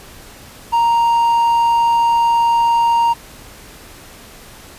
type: tone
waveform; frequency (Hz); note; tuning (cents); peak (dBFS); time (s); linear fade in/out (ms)
triangle; 932.3; A#5; 0; -9; 0.72-3.14; 20
effects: pink hiss -39 dBFS RMS until 4.78 s + resampled to 32000 Hz